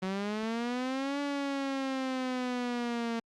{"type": "linear two-way sweep", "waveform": "sawtooth", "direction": "up then down", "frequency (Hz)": [185, 286.5, 228.9], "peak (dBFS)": -27, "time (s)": [0.02, 3.2], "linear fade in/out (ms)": 10, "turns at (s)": 1.2, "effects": ["low-pass 5000 Hz 12 dB/octave", "Opus 48 kbps"]}